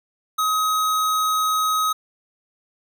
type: tone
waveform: square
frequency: 1266 Hz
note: D#6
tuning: 30 cents sharp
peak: -19 dBFS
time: 0.38-1.93 s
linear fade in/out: 10 ms
effects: none